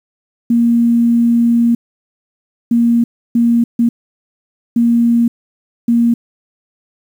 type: tone bursts at uneven times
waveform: sine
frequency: 234.8 Hz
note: A#3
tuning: 13 cents sharp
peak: -8 dBFS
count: 6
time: 0.5-1.75 / 2.71-3.04 / 3.35-3.64 / 3.79-3.89 / 4.76-5.28 / 5.88-6.14 s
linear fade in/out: 5 ms
effects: 7-bit